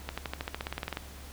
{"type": "accelerating click train", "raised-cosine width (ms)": 0.3, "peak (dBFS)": -17, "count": 15, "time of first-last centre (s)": [0.09, 0.971], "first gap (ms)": 86, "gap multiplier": 0.95, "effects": ["added 69 Hz sine -45 dBFS peak until 1.32 s", "pink hiss -49 dBFS RMS until 1.32 s"]}